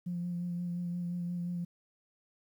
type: tone with vibrato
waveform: sine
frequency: 175 Hz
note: F3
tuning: 4 cents sharp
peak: -32 dBFS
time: 0.06-1.65 s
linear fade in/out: 10 ms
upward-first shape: sine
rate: 5.7 Hz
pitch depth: 20 cents each way
effects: tanh soft clip ceiling -28 dBFS + 11-bit